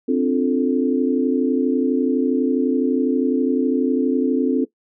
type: chord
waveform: sine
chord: D minor seventh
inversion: third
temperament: equal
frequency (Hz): 261.6 / 293.7 / 349.2 / 440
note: C4 / D4 / F4 / A4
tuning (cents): 0 / 0 / 0 / 0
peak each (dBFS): -18 / -22 / -24 / -22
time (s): 0.08-4.65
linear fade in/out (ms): 10
effects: noise-tail reverb RT60 0.1 s tail -17 dB re dry